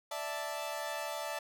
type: chord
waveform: sawtooth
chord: D suspended second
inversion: none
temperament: equal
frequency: 587.3 / 659.3 / 880 Hz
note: D5 / E5 / A5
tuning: 0 / 0 / 0 cents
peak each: -37 / -37 / -37 dBFS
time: 0.11-1.39 s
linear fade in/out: 5 ms
effects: none